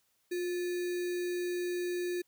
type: tone with sample-and-hold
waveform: sine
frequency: 355 Hz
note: F4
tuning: 28 cents sharp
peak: -31 dBFS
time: 0.31-2.22 s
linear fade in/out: 10 ms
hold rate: 2100 Hz
effects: white hiss -74 dBFS RMS until 2.27 s